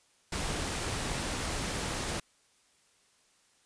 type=noise; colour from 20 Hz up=pink; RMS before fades=-34 dBFS; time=0.32-2.2 s; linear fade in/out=5 ms; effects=white hiss -67 dBFS RMS until 3.65 s + resampled to 22050 Hz